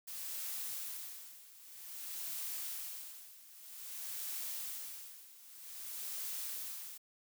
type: noise with tremolo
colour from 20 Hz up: blue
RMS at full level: -41 dBFS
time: 0.07-6.98 s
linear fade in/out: 10 ms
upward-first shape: sine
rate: 0.52 Hz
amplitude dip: 85%
effects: none